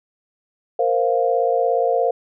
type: chord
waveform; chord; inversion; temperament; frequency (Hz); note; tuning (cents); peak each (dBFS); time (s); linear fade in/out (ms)
sine; Bb suspended second; none; equal; 466.2 / 523.3 / 698.5; Bb4 / C5 / F5; 0 / 0 / 0; -20; 0.79-2.11; 5
effects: none